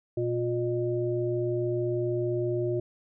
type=tone cluster; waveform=sine; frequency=121.2 / 356.6 / 610 Hz; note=B2 / F4 / D#5; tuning=-32 / +36 / -34 cents; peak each=-31 / -27 / -35 dBFS; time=0.17-2.8 s; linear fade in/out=5 ms; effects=none